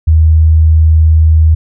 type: tone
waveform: sine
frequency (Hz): 79.3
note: D#2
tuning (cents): +33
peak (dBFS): -3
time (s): 0.07-1.55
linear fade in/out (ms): 10
effects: none